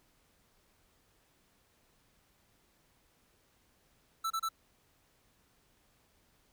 square tone bursts, 1323 Hz, E6, 6 cents sharp, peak -32 dBFS, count 3, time 4.24-4.49 s, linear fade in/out 10 ms, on 64 ms, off 29 ms, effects pink hiss -70 dBFS RMS until 6.52 s

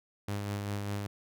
sawtooth tone with tremolo, 101.7 Hz, G#2, 36 cents flat, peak -28 dBFS, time 0.28-1.07 s, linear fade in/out 5 ms, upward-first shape sine, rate 5 Hz, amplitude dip 30%, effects none

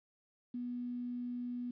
sine tone with quantisation, 244.4 Hz, B3, 18 cents flat, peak -37 dBFS, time 0.54-1.71 s, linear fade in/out 5 ms, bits 11, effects resampled to 11025 Hz

